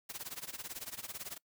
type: noise with tremolo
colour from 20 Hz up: white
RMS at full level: -41 dBFS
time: 0.09-1.38 s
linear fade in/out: 10 ms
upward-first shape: sine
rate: 18 Hz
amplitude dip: 90%
effects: noise-tail reverb RT60 0.1 s tail -23 dB re dry